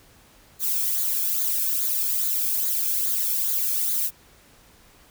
violet noise with flanger, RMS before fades -24 dBFS, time 0.59-4.11 s, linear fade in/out 50 ms, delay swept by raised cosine 0.36 to 1.06 ms, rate 2.4 Hz, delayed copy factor -0.6, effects pink hiss -54 dBFS RMS until 5.1 s

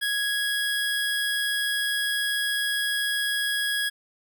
25% pulse tone, 1661.2 Hz, G#6, in tune, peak -20 dBFS, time 0.01-3.9 s, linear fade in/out 20 ms, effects none

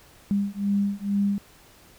sine beating tone pair, 199.8 / 202 Hz, G3 / G#3, +33 / -48 cents, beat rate 2.2 Hz, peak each -25 dBFS, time 0.31-1.38 s, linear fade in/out 0 ms, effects pink hiss -53 dBFS RMS until 1.98 s

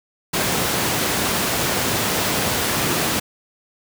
pink high-pass noise, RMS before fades -21 dBFS, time 0.33-3.2 s, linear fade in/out 10 ms, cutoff 120 Hz, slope 12 dB/octave, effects none

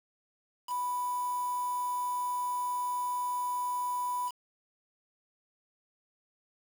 sine tone with quantisation, 987.8 Hz, B5, in tune, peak -30 dBFS, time 0.67-4.32 s, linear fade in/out 50 ms, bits 7, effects none

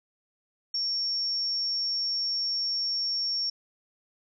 sine tone, 5490 Hz, F8, 31 cents flat, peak -26 dBFS, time 0.74-3.5 s, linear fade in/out 5 ms, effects none

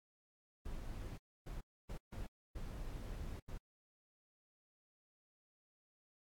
brown noise bursts at uneven times, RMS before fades -45 dBFS, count 6, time 0.65-1.18 / 1.46-1.61 / 1.89-1.98 / 2.12-2.27 / 2.55-3.4 / 3.48-3.58 s, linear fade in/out 10 ms, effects AAC 64 kbps

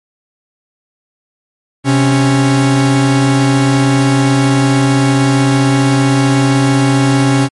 45% pulse tone pair together, 130.81 / 277.2 Hz, C3 / C#4, 0 / 0 cents, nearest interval octave + minor second, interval 1300 cents, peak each -11 dBFS, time 1.84-7.49 s, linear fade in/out 50 ms, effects MP3 48 kbps

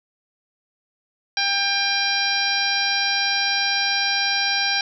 harmonic tone, 797 Hz, G5, 28 cents sharp, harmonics 1 / 2 / 3 / 4 / 5 / 6 / 7, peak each -28 / -25 / -26 / -30 / -26 / -27 / -26 dBFS, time 1.37-4.81 s, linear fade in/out 2 ms, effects none

